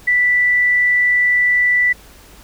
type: tone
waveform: sine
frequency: 1972 Hz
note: B6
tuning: 3 cents flat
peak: -11 dBFS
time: 0.07-1.93 s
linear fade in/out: 10 ms
effects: added 50 Hz sine -46 dBFS peak until 2.43 s + pink hiss -44 dBFS RMS until 2.43 s